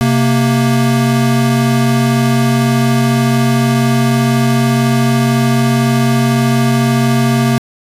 square tone pair together, 130.81 / 232.7 Hz, C3 / A#3, 0 / -3 cents, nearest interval minor seventh, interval 997 cents, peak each -13 dBFS, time 0.01-7.58 s, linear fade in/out 0 ms, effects resampled to 32000 Hz

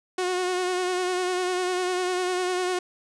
sawtooth tone with vibrato, 364 Hz, F#4, 28 cents flat, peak -20 dBFS, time 0.18-2.79 s, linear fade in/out 5 ms, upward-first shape sine, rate 10 Hz, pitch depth 32 cents each way, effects resampled to 22050 Hz + 8-bit

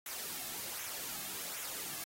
white noise with flanger, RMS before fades -42 dBFS, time 0.06-2.04 s, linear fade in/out 2 ms, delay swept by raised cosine 0.21 to 2.11 ms, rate 1.3 Hz, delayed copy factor -0.55, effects AAC 48 kbps

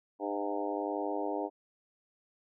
harmonic tone with a mistuned harmonic, 101.5 Hz, G#2, 39 cents flat, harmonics 3 / 4 / 5 / 6 / 7 / 8 / 9, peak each -37 / -38 / -39 / -40 / -40 / -41 / -42 dBFS, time 0.19-1.5 s, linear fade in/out 50 ms, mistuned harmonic 6, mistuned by +29 cents, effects none

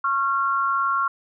sine tone pair together, 1095.5 / 1378 Hz, C#6 / F6, -21 / -24 cents, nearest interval major third, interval 397 cents, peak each -22 dBFS, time 0.04-1.08 s, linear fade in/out 5 ms, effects none

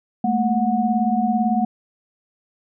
sine tone cluster, 212.4 / 230.3 / 733 Hz, G#3 / A#3 / F#5, +39 / -21 / -16 cents, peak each -21 dBFS, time 0.24-1.65 s, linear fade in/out 5 ms, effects none

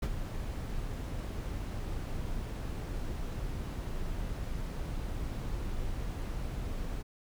brown noise with ADSR envelope, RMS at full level -28 dBFS, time 0.02-7.03 s, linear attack 10 ms, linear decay 51 ms, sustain -8 dB, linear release 22 ms, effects none

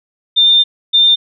sine tone pair in turn, 3604 / 3604 Hz, A7 / A7, +41 / +41 cents, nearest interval unison, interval 0 cents, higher neither, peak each -6 dBFS, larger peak neither, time 0.36-0.64 / 0.93-1.16 s, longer first, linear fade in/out 20 ms, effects none

